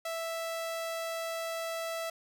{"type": "tone", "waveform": "sawtooth", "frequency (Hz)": 659.3, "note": "E5", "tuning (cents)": 0, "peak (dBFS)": -30, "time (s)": [0.05, 2.1], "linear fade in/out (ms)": 5, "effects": []}